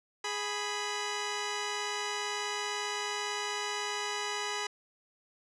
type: tone pair together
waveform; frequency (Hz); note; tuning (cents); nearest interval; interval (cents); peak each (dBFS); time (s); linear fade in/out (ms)
10% pulse; 415.3 / 988.4; G#4 / B5; 0 / +1; octave + minor third; 1501; -27; 0.24-4.67; 5
effects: resampled to 22050 Hz